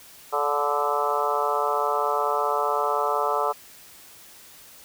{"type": "harmonic tone with a mistuned harmonic", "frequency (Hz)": 145.3, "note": "D3", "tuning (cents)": -18, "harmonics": [3, 4, 5, 6, 7, 8, 9], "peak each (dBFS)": [-29, -29, -29, -29, -29, -29, -29], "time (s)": [0.32, 3.53], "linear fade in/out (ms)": 20, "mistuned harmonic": 8, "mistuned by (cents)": 23, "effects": ["white hiss -48 dBFS RMS until 4.84 s"]}